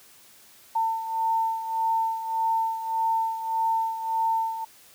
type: beating tone pair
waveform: sine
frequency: 900 / 901.7 Hz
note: A5 / A5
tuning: +39 / +42 cents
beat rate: 1.7 Hz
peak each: -24 / -30 dBFS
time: 0.75-4.65 s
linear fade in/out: 10 ms
effects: white hiss -53 dBFS RMS until 4.94 s + high-pass 60 Hz 12 dB/octave